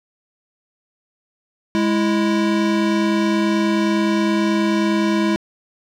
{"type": "tone pair together", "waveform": "square", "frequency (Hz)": [207.9, 330], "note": ["G#3", "E4"], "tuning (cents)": [2, 2], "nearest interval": "minor sixth", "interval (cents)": 800, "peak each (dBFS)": -19, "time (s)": [1.75, 5.36], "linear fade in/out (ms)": 0, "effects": ["low-pass 5000 Hz 12 dB/octave", "8-bit"]}